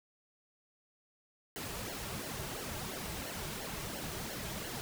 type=noise with flanger; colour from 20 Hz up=pink; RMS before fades=-41 dBFS; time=1.56-4.81 s; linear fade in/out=0 ms; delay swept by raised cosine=0.8 to 4.1 ms; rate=2.9 Hz; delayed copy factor=-0.7; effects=none